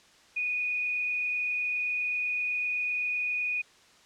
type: tone with frequency modulation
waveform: sine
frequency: 2471 Hz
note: D#7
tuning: 13 cents flat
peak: -27 dBFS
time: 0.36-3.62 s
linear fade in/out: 10 ms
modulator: 27.8 Hz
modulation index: 0.85
effects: white hiss -58 dBFS RMS until 4.05 s + low-pass 6000 Hz 12 dB/octave